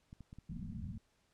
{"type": "clicks", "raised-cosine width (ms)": 5, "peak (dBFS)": -38, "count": 8, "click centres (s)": [0.129, 0.207, 0.329, 0.386, 0.516, 0.568, 0.628, 0.726]}
{"type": "low-pass noise", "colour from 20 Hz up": "white", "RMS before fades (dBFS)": -44, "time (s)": [0.49, 0.98], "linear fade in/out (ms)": 5, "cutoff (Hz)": 240, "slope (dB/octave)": 96}
{"effects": ["pink hiss -75 dBFS RMS until 1.33 s", "low-pass 9000 Hz 12 dB/octave"]}